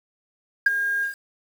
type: tone with ADSR envelope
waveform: sine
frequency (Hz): 1618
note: G#6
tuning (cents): -46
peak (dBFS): -9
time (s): 0.66-1.15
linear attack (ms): 6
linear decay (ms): 20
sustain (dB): -12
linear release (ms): 120
effects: tanh soft clip ceiling -9 dBFS + 7-bit